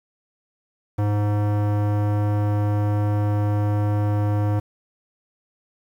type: tone with low-pass filter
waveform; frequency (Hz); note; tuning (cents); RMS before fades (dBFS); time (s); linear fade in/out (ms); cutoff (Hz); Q
square; 103.8; G#2; 0; -21; 0.98-4.6; 10; 1100; 0.84
effects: 8-bit